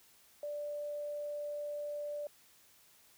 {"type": "tone", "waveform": "sine", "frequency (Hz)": 587.3, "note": "D5", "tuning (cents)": 0, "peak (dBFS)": -37, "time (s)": [0.43, 2.27], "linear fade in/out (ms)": 2, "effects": ["white hiss -64 dBFS RMS until 3.17 s"]}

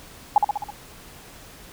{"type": "tone with echo", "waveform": "sine", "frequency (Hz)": 830.6, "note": "G#5", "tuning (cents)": 0, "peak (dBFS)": -10, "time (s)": [0.36, 0.38], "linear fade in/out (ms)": 2, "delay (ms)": 65, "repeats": 5, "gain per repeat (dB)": -4, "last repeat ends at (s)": 0.705, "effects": ["pink hiss -45 dBFS RMS until 1.72 s"]}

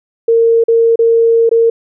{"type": "tone with dropouts", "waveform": "sine", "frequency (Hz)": 459.2, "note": "A#4", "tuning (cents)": -26, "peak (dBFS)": -6, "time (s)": [0.28, 1.7], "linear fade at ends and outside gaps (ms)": 5, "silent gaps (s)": [[0.639, 0.682], [0.958, 0.99], [1.493, 1.513]], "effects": []}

